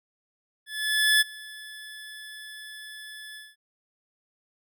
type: tone with ADSR envelope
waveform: 25% pulse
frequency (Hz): 1724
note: A6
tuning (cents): -36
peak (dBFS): -13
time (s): 0.66-3.56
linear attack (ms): 550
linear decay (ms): 21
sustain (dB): -23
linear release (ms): 200
effects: none